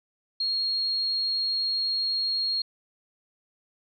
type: tone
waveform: sine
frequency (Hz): 4272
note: C8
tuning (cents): +35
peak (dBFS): -24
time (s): 0.4-2.62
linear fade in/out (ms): 5
effects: none